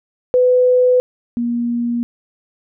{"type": "tone pair in turn", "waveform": "sine", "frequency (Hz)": [501, 237.7], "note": ["B4", "A#3"], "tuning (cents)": [25, 34], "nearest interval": "octave + minor second", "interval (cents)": 1291, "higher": "first", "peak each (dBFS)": [-9, -16], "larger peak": "first", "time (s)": [[0.34, 1], [1.37, 2.03]], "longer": "neither", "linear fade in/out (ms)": 0, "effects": []}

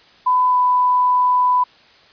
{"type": "tone with pitch glide", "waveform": "sine", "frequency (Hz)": [1003, 996.1], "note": ["B5", "B5"], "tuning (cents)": [26, 15], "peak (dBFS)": -12, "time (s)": [0.26, 1.64], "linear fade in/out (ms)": 10, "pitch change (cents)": -11, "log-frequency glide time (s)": [0.49, 0.56], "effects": ["white hiss -49 dBFS RMS until 2.12 s", "resampled to 11025 Hz"]}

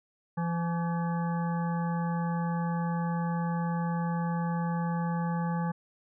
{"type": "harmonic tone with a mistuned harmonic", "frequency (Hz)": 170, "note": "F3", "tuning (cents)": -46, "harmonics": [1, 3, 5, 7, 9, 10], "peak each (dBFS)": [-28, -41, -36, -42, -48, -47], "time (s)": [0.37, 5.72], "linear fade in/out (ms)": 10, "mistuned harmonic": 7, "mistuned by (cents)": -53, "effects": []}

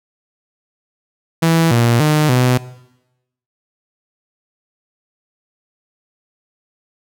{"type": "tone with pitch steps", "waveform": "sawtooth", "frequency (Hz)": [164.5, 118.1, 152.3, 125.6], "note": ["E3", "A#2", "D#3", "B2"], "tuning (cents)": [-3, 23, -37, 30], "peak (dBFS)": -7, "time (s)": [1.42, 2.58], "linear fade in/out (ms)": 10, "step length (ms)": 290, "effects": ["noise-tail reverb RT60 0.9 s tail -18 dB re dry"]}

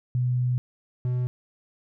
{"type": "tone pair in turn", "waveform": ["sine", "triangle"], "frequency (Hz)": [124.6, 124.6], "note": ["B2", "B2"], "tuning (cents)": [16, 16], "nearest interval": "unison", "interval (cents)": 0, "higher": "neither", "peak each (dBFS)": -21, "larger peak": "neither", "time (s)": [[0.15, 0.58], [1.05, 1.27]], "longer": "first", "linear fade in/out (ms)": 0, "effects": []}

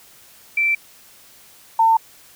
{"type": "tone pair in turn", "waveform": "sine", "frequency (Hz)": [2338, 901.4], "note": ["D7", "A5"], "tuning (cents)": [-8, 42], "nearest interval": "octave + perfect fourth", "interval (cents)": 1650, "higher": "first", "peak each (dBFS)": [-15, -11], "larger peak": "second", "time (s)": [[0.57, 0.75], [1.79, 1.97]], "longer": "neither", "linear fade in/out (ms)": 5, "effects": ["white hiss -48 dBFS RMS until 2.35 s"]}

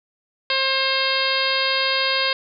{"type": "harmonic tone", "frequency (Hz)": 533, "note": "C5", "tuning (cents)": 32, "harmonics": [1, 2, 3, 4, 5, 6, 7, 8, 9], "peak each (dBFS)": [-27, -27, -27, -27, -27, -27, -27, -27, -27], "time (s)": [0.5, 2.33], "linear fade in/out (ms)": 2, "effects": []}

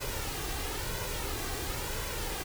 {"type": "noise with flanger", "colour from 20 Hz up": "pink", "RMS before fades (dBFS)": -35, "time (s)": [0, 2.44], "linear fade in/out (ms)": 20, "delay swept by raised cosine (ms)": [2, 2.57], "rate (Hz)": 1, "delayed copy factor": 0.55, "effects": []}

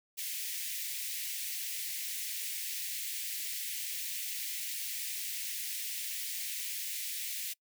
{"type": "high-pass noise", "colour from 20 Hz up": "white", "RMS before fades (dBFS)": -38, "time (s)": [0.17, 7.54], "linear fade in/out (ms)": 20, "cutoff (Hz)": 1900, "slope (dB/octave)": 48, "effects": ["noise-tail reverb RT60 0.1 s tail -25 dB re dry"]}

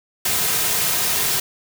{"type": "noise with comb filter", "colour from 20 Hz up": "white", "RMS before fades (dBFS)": -20, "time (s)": [0.25, 1.4], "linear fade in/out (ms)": 5, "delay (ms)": 3.5, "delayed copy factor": -0.5, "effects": []}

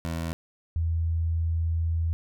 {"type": "tone pair in turn", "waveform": ["20% pulse", "sine"], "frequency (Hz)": [82.41, 82.41], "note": ["E2", "E2"], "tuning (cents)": [0, 0], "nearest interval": "unison", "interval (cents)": 0, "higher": "neither", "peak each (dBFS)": [-24, -23], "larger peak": "second", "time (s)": [[0.05, 0.33], [0.76, 2.13]], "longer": "second", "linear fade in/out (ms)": 0, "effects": []}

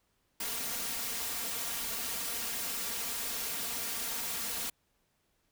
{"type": "noise with comb filter", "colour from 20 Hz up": "white", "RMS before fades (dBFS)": -36, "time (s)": [0.4, 4.7], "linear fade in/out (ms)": 5, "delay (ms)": 4.3, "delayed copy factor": 0.7, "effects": ["pink hiss -75 dBFS RMS until 5.51 s"]}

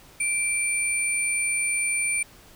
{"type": "tone pair together", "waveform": "sine", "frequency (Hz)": [2349, 9129], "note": ["D7", "C#9"], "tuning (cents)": [0, 50], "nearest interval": "2 octaves", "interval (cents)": 2350, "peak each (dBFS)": -24, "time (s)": [0.2, 2.23], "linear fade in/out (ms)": 5, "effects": ["tanh soft clip ceiling -17 dBFS", "pink hiss -51 dBFS RMS until 2.55 s"]}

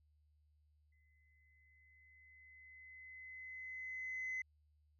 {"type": "tone with exponential growth", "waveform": "sine", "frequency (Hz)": 2037, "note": "C7", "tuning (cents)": -47, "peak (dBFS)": -37, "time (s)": [0.92, 4.42], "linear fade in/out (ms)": 5, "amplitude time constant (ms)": 760, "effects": ["tanh soft clip ceiling -36 dBFS", "added 75 Hz sine -70 dBFS peak until 4.99 s"]}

